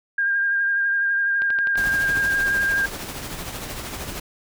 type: tone with vibrato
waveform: sine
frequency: 1606 Hz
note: G6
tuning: 41 cents sharp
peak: -18 dBFS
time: 0.18-2.86 s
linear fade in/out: 5 ms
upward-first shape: triangle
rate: 12 Hz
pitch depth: 24 cents each way
type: click train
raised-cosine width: 0.3 ms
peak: -18 dBFS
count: 6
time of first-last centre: 1.42-1.84 s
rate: 11.9 Hz
type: noise with tremolo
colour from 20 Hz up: pink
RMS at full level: -30 dBFS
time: 1.77-4.2 s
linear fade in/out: 5 ms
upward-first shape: triangle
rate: 13 Hz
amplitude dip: 50%
effects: none